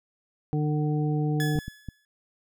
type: harmonic tone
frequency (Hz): 150.5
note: D3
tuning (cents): +43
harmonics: 1 / 2 / 3 / 5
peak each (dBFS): -24 / -30 / -34 / -38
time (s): 0.53-1.59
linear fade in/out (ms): 0
type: tone with exponential decay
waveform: sawtooth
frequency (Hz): 1706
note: G#6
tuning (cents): +46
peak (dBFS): -25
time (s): 1.4-2.05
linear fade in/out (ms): 1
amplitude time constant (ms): 140
type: clicks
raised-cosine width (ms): 5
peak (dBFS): -22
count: 4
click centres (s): 1.557 / 1.588 / 1.681 / 1.887
effects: none